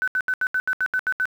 sine tone bursts, 1511 Hz, F#6, 36 cents sharp, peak -19 dBFS, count 10, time 0.02-1.255 s, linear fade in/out 0 ms, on 56 ms, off 75 ms, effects 8-bit

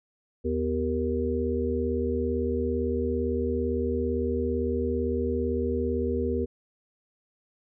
harmonic tone with a mistuned harmonic, 77.78 Hz, D#2, in tune, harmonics 1 / 3 / 5 / 6, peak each -30 / -30 / -30 / -30 dBFS, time 0.44-6.46 s, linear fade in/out 20 ms, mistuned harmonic 3, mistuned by +97 cents, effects none

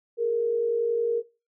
sine tone pair together, 415.4 / 466.2 Hz, G#4 / A#4, 0 / 0 cents, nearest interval major second, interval 200 cents, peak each -31 / -22 dBFS, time 0.17-1.23 s, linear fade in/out 50 ms, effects noise-tail reverb RT60 0.3 s tail -20 dB re dry

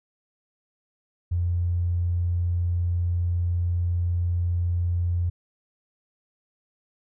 triangle tone with tanh clipping, 87.31 Hz, F2, in tune, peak -21 dBFS, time 1.31-5.3 s, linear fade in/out 10 ms, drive 3 dB, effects none

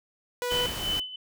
sawtooth tone, 490.3 Hz, B4, 13 cents flat, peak -24 dBFS, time 0.42-0.66 s, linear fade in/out 0 ms
sine tone with tremolo, 3019 Hz, F#7, 34 cents sharp, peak -25 dBFS, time 0.5-1.16 s, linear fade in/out 5 ms, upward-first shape sine, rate 2.9 Hz, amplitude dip 80%
pink noise, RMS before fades -35 dBFS, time 0.51-1 s, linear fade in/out 5 ms
effects none

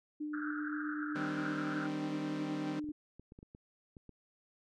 sine tone with tremolo, 300.3 Hz, D4, 39 cents sharp, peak -35 dBFS, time 0.2-2.92 s, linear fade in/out 10 ms, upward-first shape triangle, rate 7.8 Hz, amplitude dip 30%
pink band-pass noise, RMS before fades -43 dBFS, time 0.33-1.87 s, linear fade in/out 10 ms, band 1300 to 1600 Hz, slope 96 dB/octave
sawtooth chord, C minor, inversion first, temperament equal with one note detuned, 155.56 / 196 / 259.7 Hz, Eb3 / G3 / C4, 0 / 0 / -13 cents, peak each -39 dBFS, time 1.15-2.8 s, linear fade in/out 10 ms
clicks, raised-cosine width 3 ms, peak -39 dBFS, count 9, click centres 2.842 / 2.889 / 3.196 / 3.321 / 3.389 / 3.429 / 3.549 / 3.968 / 4.093 s
effects low-pass 5000 Hz 12 dB/octave

